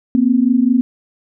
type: tone pair together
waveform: sine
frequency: 236.8 / 261.6 Hz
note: A#3 / C4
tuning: +27 / 0 cents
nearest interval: major second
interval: 173 cents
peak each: -13 dBFS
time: 0.15-0.81 s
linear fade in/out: 0 ms
effects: none